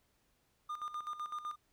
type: tone with tremolo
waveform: triangle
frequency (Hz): 1212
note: D#6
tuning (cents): -46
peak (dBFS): -35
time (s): 0.69-1.56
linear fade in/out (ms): 10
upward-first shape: square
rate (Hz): 7.9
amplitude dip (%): 70
effects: pink hiss -75 dBFS RMS until 1.72 s